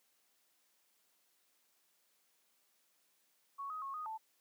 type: tone with pitch steps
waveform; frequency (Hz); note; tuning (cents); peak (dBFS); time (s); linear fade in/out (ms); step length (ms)
sine; 1111 / 1258 / 1093 / 1243 / 881; C#6 / D#6 / C#6 / D#6 / A5; +4 / +19 / -25 / -2 / +2; -40; 3.58-4.18; 20; 120
effects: white hiss -75 dBFS RMS until 4.4 s + high-pass 200 Hz 12 dB/octave